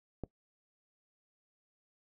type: click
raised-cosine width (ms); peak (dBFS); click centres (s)
2; -24; 0.237
effects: noise-tail reverb RT60 0.1 s tail -21 dB re dry